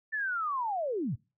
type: linear sweep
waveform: sine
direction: down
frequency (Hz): 1789 to 87.31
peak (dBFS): -29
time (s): 0.12-1.16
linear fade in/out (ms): 20
effects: noise-tail reverb RT60 0.3 s tail -24 dB re dry